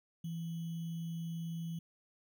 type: tone with sample-and-hold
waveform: sine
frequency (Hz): 165.8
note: E3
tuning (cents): +10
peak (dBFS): -37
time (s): 0.24-1.79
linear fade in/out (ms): 5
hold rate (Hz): 3150
effects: none